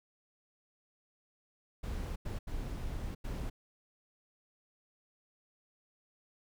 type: noise bursts at uneven times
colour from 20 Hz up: brown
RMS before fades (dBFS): -38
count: 4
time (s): 1.83-2.16 / 2.25-2.39 / 2.47-3.15 / 3.24-3.5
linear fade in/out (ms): 10
effects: none